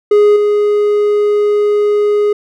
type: tone with level steps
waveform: triangle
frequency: 415.3 Hz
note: G#4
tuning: in tune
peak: -3 / -7 dBFS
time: 0.11-2.33 s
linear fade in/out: 5 ms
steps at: 0.36 s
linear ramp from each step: 5 ms
effects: none